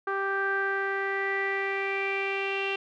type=tone with low-pass filter sweep; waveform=sawtooth; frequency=392 Hz; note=G4; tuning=in tune; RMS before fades=-29 dBFS; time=0.07-2.76 s; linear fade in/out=5 ms; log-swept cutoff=1400 to 2800 Hz; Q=7.3; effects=none

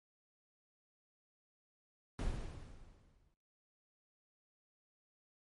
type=noise with exponential decay; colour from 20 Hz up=brown; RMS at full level=-35 dBFS; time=2.19-3.34 s; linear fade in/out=0 ms; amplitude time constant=250 ms; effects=noise-tail reverb RT60 0.8 s tail -26 dB re dry + MP3 48 kbps

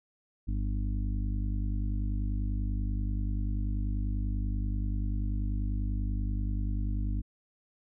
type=harmonic tone; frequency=50.3 Hz; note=G1; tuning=45 cents sharp; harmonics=1 / 2 / 4 / 5 / 6; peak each=-29 / -35 / -41 / -43 / -45 dBFS; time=0.47-7.22 s; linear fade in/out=20 ms; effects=none

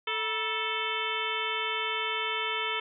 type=harmonic tone with a mistuned harmonic; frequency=440 Hz; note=A4; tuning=in tune; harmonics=1 / 2 / 3 / 4 / 5 / 6 / 7 / 8; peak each=-38 / -37 / -35 / -40 / -35 / -37 / -35 / -39 dBFS; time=0.07-2.8 s; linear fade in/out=5 ms; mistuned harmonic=2; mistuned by=+150 cents; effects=none

